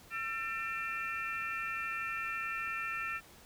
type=harmonic tone with a mistuned harmonic; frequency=449 Hz; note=A4; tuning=35 cents sharp; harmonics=3 / 4 / 5 / 6; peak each=-39 / -40 / -41 / -42 dBFS; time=0.1-3.21 s; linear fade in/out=50 ms; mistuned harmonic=5; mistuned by=+98 cents; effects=pink hiss -57 dBFS RMS until 3.45 s